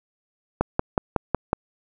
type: click train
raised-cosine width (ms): 1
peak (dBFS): -5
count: 6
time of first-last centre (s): 0.61-1.531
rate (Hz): 5.43
effects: none